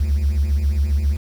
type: beating tone pair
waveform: triangle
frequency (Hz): 65.41 / 72.81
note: C2 / D2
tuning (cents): 0 / -14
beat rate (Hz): 7.4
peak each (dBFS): -20 / -13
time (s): 0-1.17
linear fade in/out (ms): 10
effects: tanh soft clip ceiling -11 dBFS + 7-bit